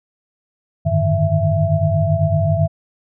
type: tone cluster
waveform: sine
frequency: 93.2 / 103.3 / 148.1 / 156 / 665 Hz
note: F#2 / G#2 / D3 / D#3 / E5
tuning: +13 / -9 / +15 / +5 / +15 cents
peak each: -20 dBFS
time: 0.85-2.68 s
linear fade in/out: 20 ms
effects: none